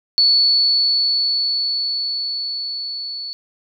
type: tone with level ramp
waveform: sine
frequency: 4435 Hz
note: C#8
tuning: in tune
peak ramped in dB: -10 to -26 dBFS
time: 0.18-3.33 s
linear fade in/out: 0 ms
effects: none